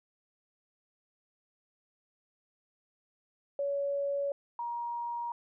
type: tone pair in turn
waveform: sine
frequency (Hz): 563 / 946.8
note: C#5 / A#5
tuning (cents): +27 / +27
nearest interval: major sixth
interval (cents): 900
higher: second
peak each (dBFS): -29 / -33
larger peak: first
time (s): 3.59-4.32 / 4.59-5.32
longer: neither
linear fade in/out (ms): 2
effects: none